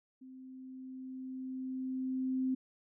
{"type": "tone with level ramp", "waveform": "sine", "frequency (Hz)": 259.8, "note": "C4", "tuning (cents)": -12, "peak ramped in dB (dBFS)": [-49, -29], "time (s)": [0.21, 2.55], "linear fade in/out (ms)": 10, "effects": []}